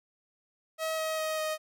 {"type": "tone with pitch steps", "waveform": "sawtooth", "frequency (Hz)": [639, 633.9, 628.7, 623.7], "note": ["D#5", "D#5", "D#5", "D#5"], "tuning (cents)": [46, 32, 18, 4], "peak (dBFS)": -26, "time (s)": [0.78, 1.58], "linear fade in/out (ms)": 50, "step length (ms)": 200, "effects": []}